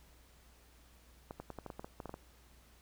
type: clicks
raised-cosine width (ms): 1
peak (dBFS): -29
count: 12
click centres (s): 1.309 / 1.4 / 1.503 / 1.587 / 1.663 / 1.702 / 1.795 / 1.845 / 2.002 / 2.057 / 2.094 / 2.141
effects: added 60 Hz sine -62 dBFS peak until 2.81 s + pink hiss -65 dBFS RMS until 2.81 s